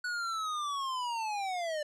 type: linear sweep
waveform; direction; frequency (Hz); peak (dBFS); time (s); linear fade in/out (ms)
square; down; 1478 to 587.3; -33; 0.04-1.83; 5
effects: low-pass 7000 Hz 12 dB/octave